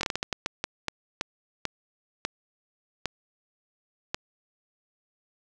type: slowing click train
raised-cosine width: 0.2 ms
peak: -10 dBFS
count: 15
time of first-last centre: 0.01-4.145 s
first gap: 22 ms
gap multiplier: 1.35
effects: none